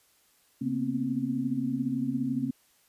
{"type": "tone cluster", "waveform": "sine", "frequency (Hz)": [135.3, 233.7, 247.9, 265.4], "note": ["C#3", "A#3", "B3", "C4"], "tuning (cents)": [-42, 5, 7, 25], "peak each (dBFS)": [-36, -32, -34, -30], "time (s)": [0.61, 2.51], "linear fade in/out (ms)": 10, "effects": ["white hiss -65 dBFS RMS until 2.88 s", "resampled to 32000 Hz"]}